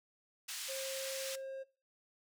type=band-pass noise; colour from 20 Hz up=white; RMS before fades=-43 dBFS; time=0.48-1.36 s; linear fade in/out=10 ms; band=1700 to 8400 Hz; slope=12 dB/octave
type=tone; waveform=triangle; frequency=535 Hz; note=C5; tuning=38 cents sharp; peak=-39 dBFS; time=0.68-1.64 s; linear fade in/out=20 ms
effects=noise-tail reverb RT60 0.3 s tail -19 dB re dry